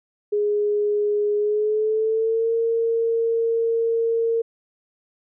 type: tone with pitch glide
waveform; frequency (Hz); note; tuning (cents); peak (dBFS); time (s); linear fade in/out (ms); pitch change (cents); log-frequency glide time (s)
sine; 415.3 to 458.2; G#4 to A#4; 0 to -30; -18; 0.32-4.42; 10; +170; 1.37-2.53
effects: none